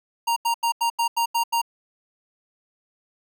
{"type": "tone bursts", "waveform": "square", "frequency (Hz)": 932.3, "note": "A#5", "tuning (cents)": 0, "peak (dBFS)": -20, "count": 8, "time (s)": [0.27, 1.617], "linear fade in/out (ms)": 10, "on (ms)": 94, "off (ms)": 85, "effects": []}